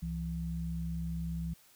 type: tone pair together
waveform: sine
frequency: 66.15 / 166.7 Hz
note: C2 / E3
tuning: +20 / +20 cents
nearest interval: octave + major third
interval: 1600 cents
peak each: -38 / -35 dBFS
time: 0.02-1.54 s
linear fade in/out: 10 ms
effects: white hiss -62 dBFS RMS until 1.75 s